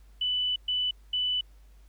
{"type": "tone bursts at uneven times", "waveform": "sine", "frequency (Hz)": 2986, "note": "F#7", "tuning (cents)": 15, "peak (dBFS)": -25, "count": 3, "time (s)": [[0.21, 0.56], [0.68, 0.91], [1.13, 1.41]], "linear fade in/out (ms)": 5, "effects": ["added 50 Hz sine -51 dBFS peak until 1.88 s", "pink hiss -67 dBFS RMS until 1.88 s"]}